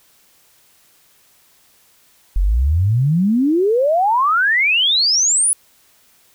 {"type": "exponential sweep", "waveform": "sine", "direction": "up", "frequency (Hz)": [41.65, 10548], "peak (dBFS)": -12, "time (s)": [2.36, 5.53], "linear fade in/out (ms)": 0, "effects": ["white hiss -54 dBFS RMS until 6.34 s"]}